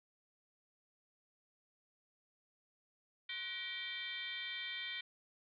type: tone with frequency modulation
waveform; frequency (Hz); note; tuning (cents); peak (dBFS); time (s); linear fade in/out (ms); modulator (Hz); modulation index
sine; 2742; F7; -32; -40; 3.29-5.01; 5; 419; 2.4
effects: none